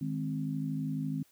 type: chord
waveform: sine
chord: Ab major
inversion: second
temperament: equal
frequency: 155.56 / 207.7 / 261.6 Hz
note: Eb3 / Ab3 / C4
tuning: 0 / 0 / 0 cents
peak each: -34 / -39 / -35 dBFS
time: 0.01-1.23 s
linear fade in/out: 5 ms
effects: white hiss -66 dBFS RMS until 1.31 s